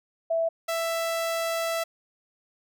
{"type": "tone pair in turn", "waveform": ["sine", "sawtooth"], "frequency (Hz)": [659.3, 662.2], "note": ["E5", "E5"], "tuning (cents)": [0, 8], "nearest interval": "unison", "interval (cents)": 8, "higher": "second", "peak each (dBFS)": -22, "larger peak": "neither", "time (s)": [[0.3, 0.49], [0.68, 1.84]], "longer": "second", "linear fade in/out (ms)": 10, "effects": []}